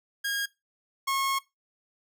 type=tone pair in turn; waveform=sawtooth; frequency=1630 / 1087.9 Hz; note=G#6 / C#6; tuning=-33 / -33 cents; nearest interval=perfect fifth; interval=700 cents; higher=first; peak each=-24 / -22 dBFS; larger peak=second; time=0.24-0.46 / 1.07-1.39 s; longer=second; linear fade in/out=10 ms; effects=noise-tail reverb RT60 0.2 s tail -19 dB re dry